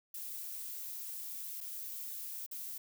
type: noise with dropouts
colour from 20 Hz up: violet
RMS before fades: -43 dBFS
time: 0.14-2.78 s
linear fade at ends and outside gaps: 5 ms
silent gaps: 1.606-1.61 / 2.464-2.512 s
effects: none